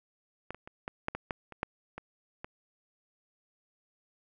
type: clicks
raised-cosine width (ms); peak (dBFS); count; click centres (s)
0.5; -22 / -30 / -30 / -21 / -15 / -20 / -17 / -30 / -15 / -25 / -24; 11; 0.506 / 0.546 / 0.675 / 0.879 / 1.084 / 1.15 / 1.308 / 1.523 / 1.631 / 1.98 / 2.445
effects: none